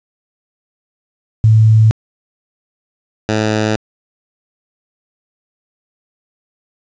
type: tone pair in turn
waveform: sine / 10% pulse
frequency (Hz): 110 / 108.11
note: A2 / A2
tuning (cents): 0 / -30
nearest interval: unison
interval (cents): 30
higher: first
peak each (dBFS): -5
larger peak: neither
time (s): 1.44-1.91 / 3.29-3.76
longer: neither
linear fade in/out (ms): 0
effects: resampled to 16000 Hz + 7-bit